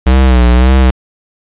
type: tone with vibrato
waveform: square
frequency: 62.9 Hz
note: B1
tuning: 32 cents sharp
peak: -5 dBFS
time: 0.06-0.91 s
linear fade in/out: 10 ms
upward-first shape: sine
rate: 1.8 Hz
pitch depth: 78 cents each way
effects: resampled to 8000 Hz + 7-bit